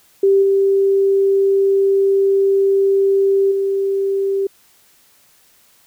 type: tone with level steps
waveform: sine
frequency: 392 Hz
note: G4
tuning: in tune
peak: -9 / -11 / -15 dBFS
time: 0.23-4.47 s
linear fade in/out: 5 ms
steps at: 0.42 / 3.51 s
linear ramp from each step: 10 ms
effects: white hiss -53 dBFS RMS until 5.86 s